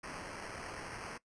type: noise with sample-and-hold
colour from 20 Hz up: white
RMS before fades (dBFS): -45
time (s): 0.03-1.18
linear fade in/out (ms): 10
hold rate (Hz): 3675
effects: noise-tail reverb RT60 0.1 s tail -19 dB re dry + resampled to 22050 Hz